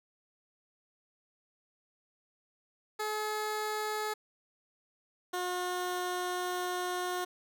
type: tone pair in turn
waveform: 15% pulse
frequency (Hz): 427 / 360.3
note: G#4 / F#4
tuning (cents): +48 / -46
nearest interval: minor third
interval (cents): 294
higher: first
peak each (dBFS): -26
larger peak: neither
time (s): 2.99-4.14 / 5.33-7.25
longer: second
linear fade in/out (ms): 10
effects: none